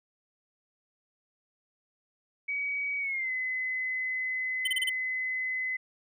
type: tone with pitch glide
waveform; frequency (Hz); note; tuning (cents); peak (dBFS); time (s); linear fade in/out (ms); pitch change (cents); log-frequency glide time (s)
sine; 2266 to 2030; C#7 to B6; +37 to +47; -29; 2.48-5.77; 10; -190; 2.99-3.31
type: tone bursts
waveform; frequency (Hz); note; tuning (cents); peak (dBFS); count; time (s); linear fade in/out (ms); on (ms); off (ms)
square; 3061; G7; -42; -27; 5; 4.65-4.895; 5; 25; 30
effects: none